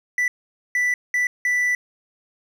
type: tone bursts at uneven times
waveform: triangle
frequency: 1975.5 Hz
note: B6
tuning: in tune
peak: -16 dBFS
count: 4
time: 0.18-0.28 / 0.75-0.94 / 1.14-1.27 / 1.45-1.75 s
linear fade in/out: 2 ms
effects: none